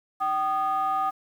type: ring-modulated tone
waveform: triangle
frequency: 229.8 Hz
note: A#3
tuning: 25 cents flat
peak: -17 dBFS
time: 0.2-1.11 s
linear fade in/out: 20 ms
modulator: 1000 Hz
effects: tanh soft clip ceiling -15 dBFS + 9-bit